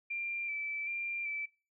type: tone with vibrato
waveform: sine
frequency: 2349 Hz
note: D7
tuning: in tune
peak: -34 dBFS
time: 0.1-1.46 s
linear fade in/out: 10 ms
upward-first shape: square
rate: 1.3 Hz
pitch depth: 23 cents each way
effects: noise-tail reverb RT60 0.4 s tail -26 dB re dry